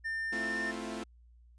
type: tone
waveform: triangle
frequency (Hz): 1800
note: A6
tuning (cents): +39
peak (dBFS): -31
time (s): 0.04-0.72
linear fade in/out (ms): 20
type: chord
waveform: sawtooth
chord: F major seventh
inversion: first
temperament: equal with one note detuned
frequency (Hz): 220 / 261.6 / 327.9 / 349.2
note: A3 / C4 / E4 / F4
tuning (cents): 0 / 0 / -9 / 0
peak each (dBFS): -37 / -40 / -41 / -39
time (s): 0.32-1.04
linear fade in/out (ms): 10
effects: added 59 Hz sine -56 dBFS peak until 1.58 s + resampled to 22050 Hz